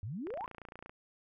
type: exponential sweep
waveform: sine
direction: up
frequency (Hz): 90 to 1078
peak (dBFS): -37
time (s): 0.03-0.46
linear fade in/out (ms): 0
type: click train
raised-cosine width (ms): 0.5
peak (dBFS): -32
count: 19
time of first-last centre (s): 0.27-0.895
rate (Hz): 28.8
effects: none